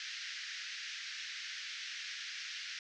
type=band-pass noise; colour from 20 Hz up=pink; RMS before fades=-44 dBFS; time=0-2.79 s; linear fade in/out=2 ms; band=1600 to 6000 Hz; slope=48 dB/octave; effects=none